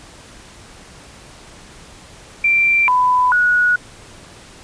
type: tone with pitch steps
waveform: sine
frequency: 2356 / 999 / 1460 Hz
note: D7 / B5 / F#6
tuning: +5 / +20 / -24 cents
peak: -11 dBFS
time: 2.44-3.76 s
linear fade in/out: 5 ms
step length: 440 ms
effects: pink hiss -41 dBFS RMS until 4.63 s + resampled to 22050 Hz